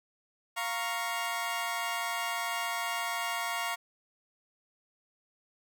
20% pulse chord, Bb minor, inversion second, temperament equal, 698.5 / 932.3 / 1108.7 Hz, F5 / Bb5 / Db6, 0 / 0 / 0 cents, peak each -31 dBFS, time 0.56-3.76 s, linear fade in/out 20 ms, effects none

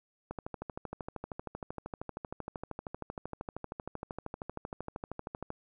click train, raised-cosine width 1 ms, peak -24 dBFS, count 68, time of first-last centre 0.31-5.504 s, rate 12.9 Hz, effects none

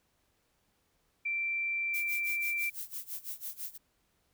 sine tone, 2349 Hz, D7, in tune, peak -30 dBFS, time 1.25-2.7 s, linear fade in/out 10 ms
violet noise with tremolo, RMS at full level -38 dBFS, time 1.93-3.78 s, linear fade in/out 20 ms, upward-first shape sine, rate 6 Hz, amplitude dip 90%
effects pink hiss -74 dBFS RMS until 4.33 s

